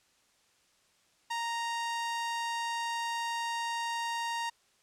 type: tone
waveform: sawtooth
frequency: 931 Hz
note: A#5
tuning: 2 cents flat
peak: -28 dBFS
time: 1.3-4.5 s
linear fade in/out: 10 ms
effects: white hiss -68 dBFS RMS until 4.82 s + low-pass 8000 Hz 12 dB/octave